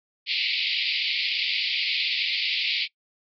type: band-pass noise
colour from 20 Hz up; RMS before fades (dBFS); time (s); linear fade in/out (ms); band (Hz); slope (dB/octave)
pink; -26; 0.26-2.88; 50; 2100 to 4800; 96
effects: noise-tail reverb RT60 0.1 s tail -21 dB re dry